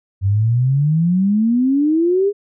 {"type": "exponential sweep", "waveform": "sine", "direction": "up", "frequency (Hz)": [94.5, 415.6], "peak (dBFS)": -12, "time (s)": [0.21, 2.33], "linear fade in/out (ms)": 50, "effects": []}